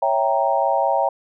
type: chord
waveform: sine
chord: C# diminished seventh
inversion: none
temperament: equal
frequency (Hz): 554.4 / 659.3 / 784 / 932.3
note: C#5 / E5 / G5 / Bb5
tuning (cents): 0 / 0 / 0 / 0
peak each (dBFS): -22 / -22 / -21 / -22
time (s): 0.02-1.09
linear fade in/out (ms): 5
effects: none